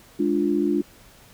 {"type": "chord", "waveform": "sine", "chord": "D diminished", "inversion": "second", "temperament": "equal", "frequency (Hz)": [207.7, 293.7, 349.2], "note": ["Ab3", "D4", "F4"], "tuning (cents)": [0, 0, 0], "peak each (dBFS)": [-26, -22, -23], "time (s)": [0.19, 0.82], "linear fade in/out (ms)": 10, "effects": ["pink hiss -51 dBFS RMS until 1.33 s"]}